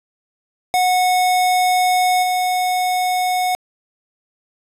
square tone with level steps, 732 Hz, F#5, 19 cents flat, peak -14 / -17 dBFS, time 0.74-3.55 s, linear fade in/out 0 ms, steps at 2.22 s, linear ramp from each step 20 ms, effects resampled to 32000 Hz + 7-bit

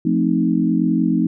sine chord, F dominant seventh, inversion none, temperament equal, 174.61 / 220 / 261.6 / 311.1 Hz, F3 / A3 / C4 / Eb4, 0 / 0 / 0 / 0 cents, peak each -20 dBFS, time 0.05-1.27 s, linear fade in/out 5 ms, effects none

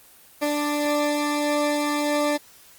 20% pulse tone pair together, 294.2 / 590 Hz, D4 / D5, +3 / +8 cents, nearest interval octave, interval 1205 cents, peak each -17 / -24 dBFS, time 0.41-2.38 s, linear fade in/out 20 ms, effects white hiss -51 dBFS RMS until 2.78 s + Opus 24 kbps

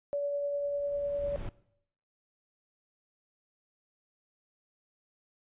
sine tone with tremolo, 572 Hz, D5, 46 cents flat, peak -28 dBFS, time 0.13-1.36 s, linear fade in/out 0 ms, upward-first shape triangle, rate 10 Hz, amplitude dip 25%
brown noise with exponential growth, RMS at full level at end -36 dBFS, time 0.38-1.49 s, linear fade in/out 1 ms, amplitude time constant 240 ms
effects noise-tail reverb RT60 0.7 s tail -19 dB re dry + resampled to 8000 Hz

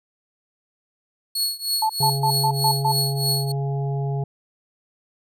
sawtooth tone with tremolo, 4356 Hz, C#8, 31 cents flat, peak -16 dBFS, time 1.35-3.52 s, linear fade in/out 5 ms, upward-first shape triangle, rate 3.2 Hz, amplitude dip 95%
sine tone bursts, 878 Hz, A5, 4 cents flat, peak -17 dBFS, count 6, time 1.82-2.92 s, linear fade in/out 5 ms, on 75 ms, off 130 ms
harmonic tone, 138.59 Hz, C#3, in tune, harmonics 1 / 3 / 5 / 6, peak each -22 / -32 / -36 / -38 dBFS, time 2-4.24 s, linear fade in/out 5 ms
effects none

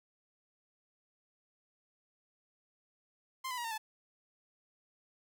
sawtooth tone with pitch steps, 1046.5 / 999.2 / 954.1 / 911 / 869.9 Hz, C6 / B5 / A#5 / A#5 / A5, 0 / +20 / +40 / -40 / -20 cents, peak -33 dBFS, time 3.44-3.78 s, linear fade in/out 10 ms, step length 68 ms, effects none

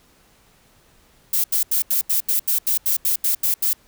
violet noise bursts, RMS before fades -19 dBFS, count 13, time 1.33-3.732 s, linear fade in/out 5 ms, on 110 ms, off 81 ms, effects pink hiss -56 dBFS RMS until 3.87 s

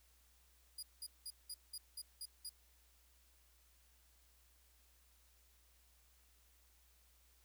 20% pulse tone bursts, 4879 Hz, D#8, 35 cents flat, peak -39 dBFS, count 8, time 0.78-2.494 s, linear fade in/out 5 ms, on 48 ms, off 190 ms, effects added 60 Hz sine -70 dBFS peak until 7.44 s + white hiss -72 dBFS RMS until 7.44 s

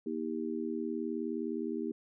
harmonic tone, 79.5 Hz, D#2, 38 cents sharp, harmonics 3 / 4 / 5, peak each -37 / -37 / -38 dBFS, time 0.06-1.92 s, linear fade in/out 5 ms, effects none

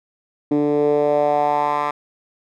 10% pulse tone with band-pass filter sweep, 146.83 Hz, D3, in tune, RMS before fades -18 dBFS, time 0.51-1.91 s, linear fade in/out 5 ms, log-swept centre 310 to 1200 Hz, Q 3.4, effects none

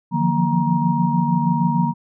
sine tone cluster, 151 / 172.3 / 178.8 / 233.9 / 943 Hz, D3 / F3 / F3 / A#3 / A#5, +48 / -23 / +41 / +6 / +20 cents, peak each -22 dBFS, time 0.11-1.94 s, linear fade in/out 50 ms, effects none

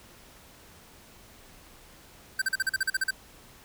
square tone bursts, 1556 Hz, G6, 13 cents flat, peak -24 dBFS, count 11, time 2.39-3.108 s, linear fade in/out 5 ms, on 28 ms, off 41 ms, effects pink hiss -53 dBFS RMS until 3.64 s

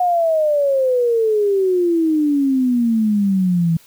sine exponential sweep, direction down, 730 to 162.1 Hz, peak -13 dBFS, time 0-3.77 s, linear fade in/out 5 ms, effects white hiss -49 dBFS RMS until 3.86 s

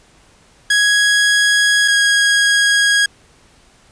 sawtooth tone pair in turn, 1661.2 / 1645.9 Hz, G#6 / G#6, 0 / -16 cents, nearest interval unison, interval 16 cents, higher first, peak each -7 dBFS, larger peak neither, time 0.7-1.88 / 1.88-3.06 s, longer neither, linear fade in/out 5 ms, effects pink hiss -50 dBFS RMS until 3.91 s + resampled to 22050 Hz

